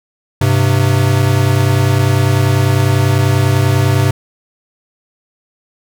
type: tone pair together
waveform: square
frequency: 100.72 / 130.81 Hz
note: G2 / C3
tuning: +47 / 0 cents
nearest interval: perfect fourth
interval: 453 cents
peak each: -13 dBFS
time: 0.41-4.11 s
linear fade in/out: 5 ms
effects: none